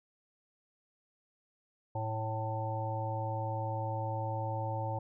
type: harmonic tone with a mistuned harmonic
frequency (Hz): 110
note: A2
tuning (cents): 0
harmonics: 1 / 3 / 5 / 7 / 8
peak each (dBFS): -35 / -46 / -40 / -41 / -39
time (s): 1.95-4.99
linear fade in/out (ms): 5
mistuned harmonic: 8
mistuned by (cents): +19
effects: none